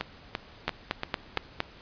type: two click trains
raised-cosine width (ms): 0.3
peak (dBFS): -10 / -13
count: 5 / 5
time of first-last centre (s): 0.68-1.604 / 0.01-1.375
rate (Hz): 4.33 / 2.93
effects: pink hiss -51 dBFS RMS until 1.81 s + resampled to 11025 Hz